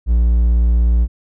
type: tone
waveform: triangle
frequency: 58.27 Hz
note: A#1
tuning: in tune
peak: -8 dBFS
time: 0.06-1.08 s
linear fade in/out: 50 ms
effects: none